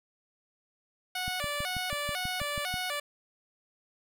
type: tone with vibrato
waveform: 10% pulse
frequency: 654 Hz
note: E5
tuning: 14 cents flat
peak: -23 dBFS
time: 1.15-3 s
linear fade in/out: 5 ms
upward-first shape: square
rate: 2 Hz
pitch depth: 200 cents each way
type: click train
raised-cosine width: 5 ms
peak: -26 dBFS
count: 10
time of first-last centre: 1.28-2.741 s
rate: 6.16 Hz
effects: none